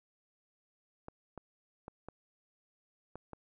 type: clicks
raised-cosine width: 1 ms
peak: -30 dBFS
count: 6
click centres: 1.084 / 1.377 / 1.881 / 2.086 / 3.156 / 3.333 s
effects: none